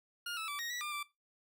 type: tone with pitch steps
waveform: 20% pulse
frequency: 1418 / 1309 / 1159 / 1875 / 1946 / 1198 / 1171 Hz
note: F6 / E6 / D6 / A#6 / B6 / D6 / D6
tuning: +26 / -13 / -23 / +10 / -26 / +34 / -5 cents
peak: -33 dBFS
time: 0.26-1.03 s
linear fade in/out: 5 ms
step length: 110 ms
effects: noise-tail reverb RT60 0.2 s tail -17 dB re dry